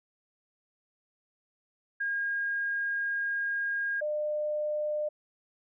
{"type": "tone pair in turn", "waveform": "sine", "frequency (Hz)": [1624, 601.7], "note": ["G#6", "D5"], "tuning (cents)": [-39, 42], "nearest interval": "octave + perfect fourth", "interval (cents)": 1719, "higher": "first", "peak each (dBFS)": -28, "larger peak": "neither", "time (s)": [[2, 4.01], [4.01, 5.09]], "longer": "first", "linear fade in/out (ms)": 10, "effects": []}